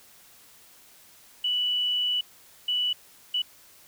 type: tone bursts at uneven times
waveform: sine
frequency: 2960 Hz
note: F#7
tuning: in tune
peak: -23 dBFS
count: 3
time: 1.44-2.21 / 2.68-2.93 / 3.34-3.42 s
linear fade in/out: 5 ms
effects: white hiss -54 dBFS RMS until 3.87 s